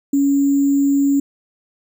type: tone with sample-and-hold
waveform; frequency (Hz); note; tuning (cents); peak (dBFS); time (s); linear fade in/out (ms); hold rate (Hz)
sine; 279.6; C#4; +15; -12; 0.13-1.2; 5; 7350
effects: none